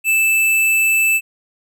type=tone; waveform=square; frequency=2637 Hz; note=E7; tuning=in tune; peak=-13 dBFS; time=0.04-1.21 s; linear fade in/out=50 ms; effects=none